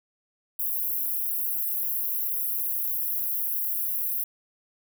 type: high-pass noise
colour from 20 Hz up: white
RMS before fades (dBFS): -28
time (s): 0.59-4.24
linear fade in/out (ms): 5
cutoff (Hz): 11000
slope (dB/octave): 96
effects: none